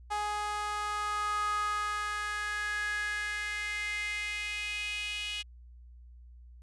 sawtooth tone with high-pass filter sweep, 417.1 Hz, G#4, 7 cents sharp, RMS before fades -34 dBFS, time 0.1-5.43 s, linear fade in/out 20 ms, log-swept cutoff 930 to 2800 Hz, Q 6, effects added 60 Hz sine -49 dBFS peak until 6.62 s + resampled to 24000 Hz

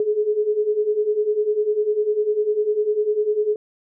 sine beating tone pair, 415.3 / 425.3 Hz, G#4 / G#4, 0 / +41 cents, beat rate 10 Hz, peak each -23 / -19 dBFS, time 0-3.56 s, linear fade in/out 2 ms, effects none

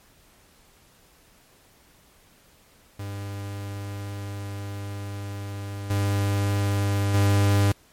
45% pulse tone with level steps, 100.4 Hz, G2, 42 cents sharp, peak -31 / -21 / -17 dBFS, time 2.99-7.72 s, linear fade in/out 5 ms, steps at 5.9 / 7.14 s, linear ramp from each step 5 ms, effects pink hiss -57 dBFS RMS until 7.92 s + MP3 64 kbps

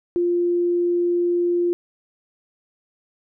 sine tone, 349.2 Hz, F4, in tune, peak -17 dBFS, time 0.16-1.73 s, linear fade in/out 0 ms, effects none

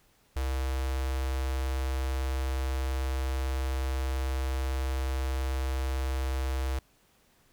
square tone with notch filter, 65.6 Hz, C2, 5 cents sharp, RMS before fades -30 dBFS, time 0.36-6.79 s, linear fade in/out 5 ms, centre 200 Hz, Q 0.9, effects pink hiss -65 dBFS RMS until 7.52 s

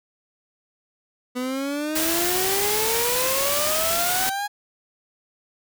30% pulse exponential sweep, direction up, 246.9 to 830.6 Hz, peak -22 dBFS, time 1.35-4.48 s, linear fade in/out 20 ms
white noise, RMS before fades -24 dBFS, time 1.95-4.3 s, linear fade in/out 10 ms
effects none

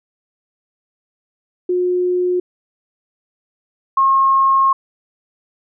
sine tone pair in turn, 360 / 1078.8 Hz, F#4 / C#6, -47 / -47 cents, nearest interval octave + perfect fifth, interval 1900 cents, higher second, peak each -14 / -10 dBFS, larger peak second, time 1.69-2.4 / 3.97-4.73 s, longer second, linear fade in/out 5 ms, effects none

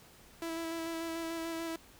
sawtooth tone with vibrato, 329.6 Hz, E4, in tune, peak -32 dBFS, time 0.42-1.76 s, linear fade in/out 2 ms, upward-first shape square, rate 6.8 Hz, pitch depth 14 cents each way, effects pink hiss -58 dBFS RMS until 1.99 s

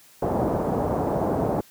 white low-pass noise, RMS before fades -24 dBFS, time 0.22-1.61 s, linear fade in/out 5 ms, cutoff 760 Hz, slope 24 dB/octave, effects white hiss -53 dBFS RMS until 1.7 s + high-pass 60 Hz 12 dB/octave

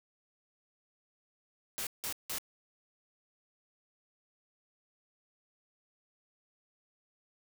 white noise bursts, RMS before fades -37 dBFS, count 3, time 1.78-2.384 s, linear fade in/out 0 ms, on 88 ms, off 170 ms, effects none

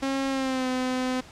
sawtooth tone with pitch glide, 270.6 to 255.4 Hz, C#4 to C4, -42 to -42 cents, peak -21 dBFS, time 0.02-1.21 s, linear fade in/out 10 ms, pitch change -100 cents, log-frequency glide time 0.29-0.68 s, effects pink hiss -48 dBFS RMS until 1.31 s + low-pass 7000 Hz 12 dB/octave

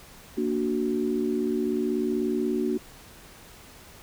sine chord, Bb augmented, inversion none, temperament equal, 233.1 / 293.7 / 370 Hz, Bb3 / D4 / F#4, 0 / 0 / 0 cents, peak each -28 / -29 / -27 dBFS, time 0.37-2.78 s, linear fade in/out 10 ms, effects pink hiss -49 dBFS RMS until 4.02 s

